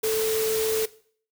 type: tone in noise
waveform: sine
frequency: 440 Hz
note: A4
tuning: in tune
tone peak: -22 dBFS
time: 0.03-0.86 s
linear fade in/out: 10 ms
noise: white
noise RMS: -30 dBFS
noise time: 0.03-0.86 s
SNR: +5 dB
effects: noise-tail reverb RT60 0.5 s tail -18 dB re dry